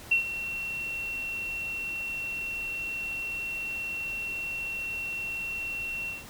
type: tone with ADSR envelope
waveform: sine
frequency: 2721 Hz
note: F7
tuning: 46 cents flat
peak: -18 dBFS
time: 0.11-6.25 s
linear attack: 9 ms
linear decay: 110 ms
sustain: -13 dB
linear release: 170 ms
effects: pink hiss -46 dBFS RMS until 6.29 s